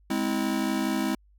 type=chord; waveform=square; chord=Ab augmented; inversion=none; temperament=just; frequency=207.7 / 259.6 / 324.5 Hz; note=Ab3 / C4 / E4; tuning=0 / -13 / -27 cents; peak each=-30 dBFS; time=0.1-1.15 s; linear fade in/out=5 ms; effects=added 50 Hz sine -56 dBFS peak until 1.38 s